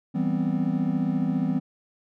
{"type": "chord", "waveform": "triangle", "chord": "C major seventh", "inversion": "first", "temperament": "equal with one note detuned", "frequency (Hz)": [164.81, 195.09, 246.9, 261.6], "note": ["E3", "G3", "B3", "C4"], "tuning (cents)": [0, -8, 0, 0], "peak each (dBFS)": -26, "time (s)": [0.14, 1.6], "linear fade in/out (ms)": 20, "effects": []}